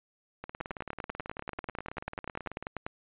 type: two click trains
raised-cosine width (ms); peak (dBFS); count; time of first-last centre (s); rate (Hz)
0.5; -19 / -24; 24 / 41; 0.61-2.865 / 0.44-2.626; 10.2 / 18.3
effects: resampled to 8000 Hz